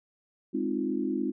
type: chord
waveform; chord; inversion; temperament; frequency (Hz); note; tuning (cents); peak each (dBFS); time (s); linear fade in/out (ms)
sine; F minor seventh; first; equal; 207.7 / 261.6 / 311.1 / 349.2; Ab3 / C4 / Eb4 / F4; 0 / 0 / 0 / 0; -34 / -31 / -32 / -33; 0.53-1.32; 20
effects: none